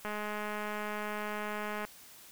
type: click train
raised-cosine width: 0.5 ms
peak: -23 dBFS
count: 379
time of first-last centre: 0.05-1.85 s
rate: 210 Hz
effects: white hiss -54 dBFS RMS until 2.31 s